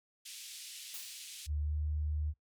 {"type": "band-pass noise", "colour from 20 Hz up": "pink", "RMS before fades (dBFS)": -48, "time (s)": [0.25, 1.47], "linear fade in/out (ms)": 10, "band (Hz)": [2800, 12000], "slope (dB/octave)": 24}
{"type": "noise with exponential decay", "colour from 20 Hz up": "blue", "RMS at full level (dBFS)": -43, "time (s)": [0.94, 1.37], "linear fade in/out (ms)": 1, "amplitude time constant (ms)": 92}
{"type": "tone with pitch glide", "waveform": "sine", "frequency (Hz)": [74.4, 75.66], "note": ["D2", "D#2"], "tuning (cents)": [23, -48], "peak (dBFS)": -32, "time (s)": [1.46, 2.34], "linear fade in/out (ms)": 50, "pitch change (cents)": 29, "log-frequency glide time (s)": [1.65, 1.75]}
{"effects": ["noise-tail reverb RT60 0.1 s tail -20 dB re dry"]}